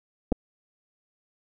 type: clicks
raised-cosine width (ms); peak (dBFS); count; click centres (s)
2; -11; 2; 0.32 / 0.324
effects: none